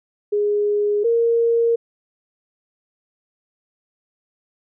sine tone pair in turn, 413.9 / 464.6 Hz, G#4 / A#4, -6 / -6 cents, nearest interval major second, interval 200 cents, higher second, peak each -16 / -14 dBFS, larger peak second, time 0.32-1.04 / 1.04-1.76 s, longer neither, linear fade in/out 10 ms, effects none

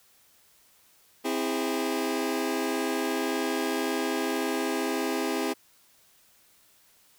sawtooth chord, C augmented, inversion none, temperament just, 261.6 / 327 / 408.8 Hz, C4 / E4 / G#4, 0 / -14 / -27 cents, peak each -27 dBFS, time 1.24-5.54 s, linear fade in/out 20 ms, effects white hiss -61 dBFS RMS until 7.18 s

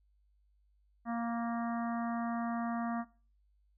harmonic tone with a mistuned harmonic, 233.1 Hz, A#3, in tune, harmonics 1 / 3 / 4 / 5 / 6 / 7 / 8, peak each -34 / -39 / -47 / -43 / -51 / -52 / -51 dBFS, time 1.05-3.05 s, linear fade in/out 50 ms, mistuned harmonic 4, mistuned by +15 cents, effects noise-tail reverb RT60 0.4 s tail -20 dB re dry + added 50 Hz sine -67 dBFS peak until 3.77 s

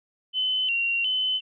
sine tone with vibrato, 2892 Hz, F#7, 40 cents flat, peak -22 dBFS, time 0.33-1.41 s, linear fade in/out 50 ms, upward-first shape square, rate 1.4 Hz, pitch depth 84 cents each way, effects none

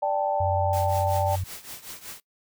sine chord, D suspended fourth, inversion none, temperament equal, 587.3 / 784 / 880 Hz, D5 / G5 / A5, 0 / 0 / 0 cents, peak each -26 / -26 / -28 dBFS, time 0.02-1.36 s, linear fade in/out 10 ms
sine tone with pitch glide, 91.9 to 93.08 Hz, F#2 to F#2, -11 to +11 cents, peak -26 dBFS, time 0.4-1.44 s, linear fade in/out 5 ms, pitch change +22 cents, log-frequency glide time 0.71-1.21 s
white noise with tremolo, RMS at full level -37 dBFS, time 0.73-2.2 s, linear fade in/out 2 ms, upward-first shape triangle, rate 5.3 Hz, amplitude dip 85%
effects noise-tail reverb RT60 0.1 s tail -20 dB re dry

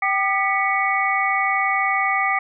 sine tone cluster, 776 / 1207 / 1965 / 2233 Hz, G5 / D6 / B6 / C#7, -18 / +47 / -9 / +12 cents, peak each -23 dBFS, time 0.02-2.39 s, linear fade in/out 5 ms, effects none

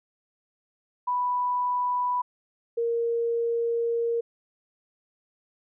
sine tone pair in turn, 987.8 / 466.2 Hz, B5 / A#4, 0 / 0 cents, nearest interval octave + minor second, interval 1300 cents, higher first, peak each -23 dBFS, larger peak neither, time 1.07-2.22 / 2.77-4.21 s, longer second, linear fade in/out 10 ms, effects none

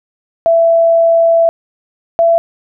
sine tone pair in turn, 666 / 670.6 Hz, E5 / E5, +18 / +30 cents, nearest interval unison, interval 12 cents, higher second, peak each -6 dBFS, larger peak neither, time 0.46-1.49 / 2.19-2.38 s, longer first, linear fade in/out 0 ms, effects none

